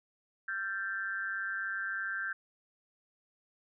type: tone with amplitude modulation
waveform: sine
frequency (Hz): 1568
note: G6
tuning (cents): 0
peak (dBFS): -29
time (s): 0.48-2.33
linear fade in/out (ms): 5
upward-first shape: sine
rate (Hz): 197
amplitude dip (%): 90
effects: none